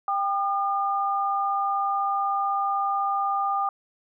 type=tone pair together; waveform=sine; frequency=791 / 1211 Hz; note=G5 / D#6; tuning=+15 / -47 cents; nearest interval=perfect fifth; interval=738 cents; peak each=-25 dBFS; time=0.08-3.69 s; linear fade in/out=2 ms; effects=none